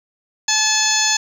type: harmonic tone with a mistuned harmonic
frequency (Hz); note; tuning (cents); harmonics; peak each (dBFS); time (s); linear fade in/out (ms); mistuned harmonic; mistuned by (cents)
863; A5; -34; 1 / 2 / 3 / 4 / 5 / 6 / 7 / 8; -25 / -23 / -25 / -24 / -22 / -24 / -21 / -21; 0.48-1.17; 5; 7; +76
effects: 7-bit